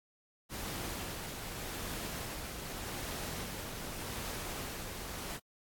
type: noise with tremolo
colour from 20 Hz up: pink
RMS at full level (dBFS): -40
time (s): 0.49-5.4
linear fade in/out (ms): 50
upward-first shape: sine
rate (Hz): 0.84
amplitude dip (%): 30
effects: AAC 64 kbps